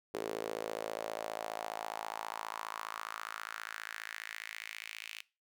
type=tone with high-pass filter sweep; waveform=sawtooth; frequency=54.8 Hz; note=A1; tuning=6 cents flat; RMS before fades=-42 dBFS; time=0.14-5.22 s; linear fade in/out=0 ms; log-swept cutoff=410 to 2600 Hz; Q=3.4; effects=noise-tail reverb RT60 0.3 s tail -21 dB re dry